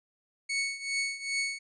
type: tone with tremolo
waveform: sawtooth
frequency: 2217 Hz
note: C#7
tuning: in tune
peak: -23 dBFS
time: 0.49-1.59 s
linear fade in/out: 10 ms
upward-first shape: triangle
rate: 2.5 Hz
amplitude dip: 85%
effects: resampled to 22050 Hz